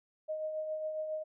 sine tone with tremolo, 622.3 Hz, D#5, in tune, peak -32 dBFS, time 0.28-1.24 s, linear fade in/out 20 ms, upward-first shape triangle, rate 7.3 Hz, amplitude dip 45%, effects none

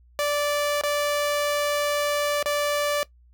sawtooth tone with dropouts, 584 Hz, D5, 10 cents flat, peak -18 dBFS, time 0.19-3.03 s, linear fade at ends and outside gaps 0 ms, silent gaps 0.812-0.836 / 2.427-2.459 s, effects noise-tail reverb RT60 0.1 s tail -19 dB re dry + added 60 Hz sine -52 dBFS peak until 3.33 s

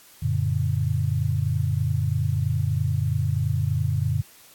sine chord, Gb augmented, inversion none, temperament just, 92.5 / 115.62 / 144.53 Hz, Gb2 / Bb2 / D3, 0 / -14 / -27 cents, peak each -25 dBFS, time 0.22-4.22 s, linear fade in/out 10 ms, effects white hiss -51 dBFS RMS until 4.54 s + AAC 64 kbps

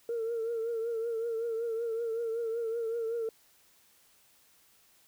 sine tone with vibrato, 458.4 Hz, A#4, 29 cents flat, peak -29 dBFS, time 0.09-3.29 s, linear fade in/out 2 ms, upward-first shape triangle, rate 5.3 Hz, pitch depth 63 cents each way, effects tanh soft clip ceiling -27 dBFS + white hiss -64 dBFS RMS until 5.07 s

